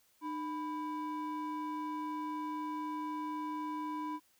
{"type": "ring-modulated tone", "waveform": "triangle", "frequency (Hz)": 648, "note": "E5", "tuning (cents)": -30, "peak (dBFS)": -31, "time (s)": [0.21, 4.2], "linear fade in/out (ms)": 50, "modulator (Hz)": 344, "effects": ["white hiss -70 dBFS RMS until 4.39 s"]}